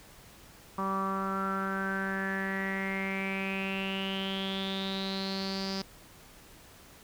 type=tone with low-pass filter sweep; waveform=sawtooth; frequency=193.1 Hz; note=G3; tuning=26 cents flat; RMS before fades=-33 dBFS; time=0.78-5.82 s; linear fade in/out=5 ms; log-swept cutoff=1100 to 5000 Hz; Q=9.3; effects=pink hiss -54 dBFS RMS until 7.03 s